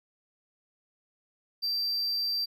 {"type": "tone", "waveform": "triangle", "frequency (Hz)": 4694, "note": "D8", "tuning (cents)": -2, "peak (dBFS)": -26, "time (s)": [1.62, 2.46], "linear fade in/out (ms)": 20, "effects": []}